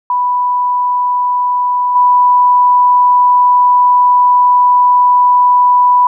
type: tone with level steps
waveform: sine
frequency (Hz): 987.8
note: B5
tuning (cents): 0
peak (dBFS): -10 / -5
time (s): 0.1-6.07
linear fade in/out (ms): 2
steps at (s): 1.95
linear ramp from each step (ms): 10
effects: none